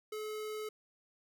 square tone, 429 Hz, A4, 44 cents flat, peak -39 dBFS, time 0.12-0.69 s, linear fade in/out 5 ms, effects none

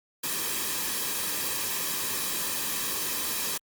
white noise with comb filter, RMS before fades -30 dBFS, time 0.23-3.58 s, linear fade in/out 10 ms, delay 1.4 ms, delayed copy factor -0.55, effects Opus 48 kbps

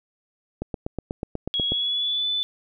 click train, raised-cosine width 2 ms, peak -14 dBFS, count 10, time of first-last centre 0.62-1.72 s, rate 8.18 Hz
sine tone with pitch glide, 3322 to 3499 Hz, G#7 to A7, 0 to -10 cents, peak -22 dBFS, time 1.54-2.43 s, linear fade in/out 0 ms, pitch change +90 cents, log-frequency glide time 1.65-2.27 s
effects none

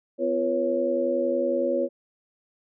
sine tone cluster, 253.2 / 344.5 / 481.2 / 552 Hz, B3 / F4 / B4 / C#5, +43 / -24 / -45 / -7 cents, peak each -30 / -28 / -30 / -24 dBFS, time 0.18-1.89 s, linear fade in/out 50 ms, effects none

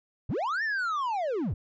triangle linear two-way sweep, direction up then down, 61.74 to 1839 to 61.74 Hz, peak -25 dBFS, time 0.29-1.54 s, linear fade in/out 5 ms, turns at 0.63 s, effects resampled to 16000 Hz

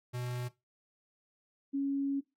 square / sine tone pair in turn, 123.47 / 277.2 Hz, B2 / C#4, 0 / 0 cents, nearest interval octave + major second, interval 1400 cents, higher second, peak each -36 / -29 dBFS, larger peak second, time 0.13-0.49 / 1.73-2.21 s, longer second, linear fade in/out 20 ms, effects noise-tail reverb RT60 0.2 s tail -17 dB re dry + AAC 48 kbps

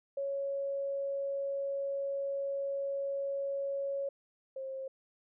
sine tone pair in turn, 554.4 / 532.9 Hz, C#5 / C5, 0 / +32 cents, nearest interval minor second, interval 68 cents, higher first, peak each -32 / -37 dBFS, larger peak first, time 0.17-4.09 / 4.56-4.88 s, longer first, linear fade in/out 5 ms, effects none

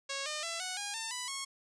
5% pulse tone with pitch steps, 550 / 606.7 / 669.4 / 738.4 / 814.6 / 898.7 / 991.4 / 1093.7 Hz, C#5 / D#5 / E5 / F#5 / G#5 / A5 / B5 / C#6, -14 / -44 / +26 / -4 / -34 / +36 / +6 / -24 cents, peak -24 dBFS, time 0.09-1.45 s, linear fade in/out 10 ms, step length 170 ms, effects resampled to 22050 Hz

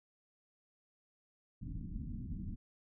pink low-pass noise, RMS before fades -42 dBFS, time 1.61-2.56 s, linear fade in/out 20 ms, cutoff 270 Hz, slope 48 dB/octave, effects none

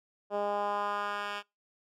10% pulse tone with band-pass filter sweep, 204.5 Hz, G#3, 26 cents flat, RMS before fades -33 dBFS, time 0.3-1.43 s, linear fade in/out 50 ms, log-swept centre 560 to 2200 Hz, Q 1.8, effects noise-tail reverb RT60 0.2 s tail -23 dB re dry

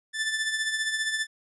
sawtooth tone with tremolo, 1760 Hz, A6, in tune, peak -20 dBFS, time 0.13-1.27 s, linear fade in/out 50 ms, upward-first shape triangle, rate 15 Hz, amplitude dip 60%, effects resampled to 24000 Hz

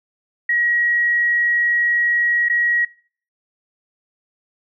sine tone with dropouts, 1904 Hz, A#6, 36 cents sharp, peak -15 dBFS, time 0.49-2.85 s, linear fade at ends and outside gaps 5 ms, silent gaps 2.486-2.497 s, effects noise-tail reverb RT60 0.5 s tail -24 dB re dry

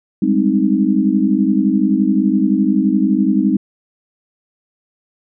sine chord, Ab major seventh, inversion third, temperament equal, 196 / 207.7 / 261.6 / 311.1 Hz, G3 / Ab3 / C4 / Eb4, 0 / 0 / 0 / 0 cents, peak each -17 dBFS, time 0.22-3.57 s, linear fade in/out 5 ms, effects none

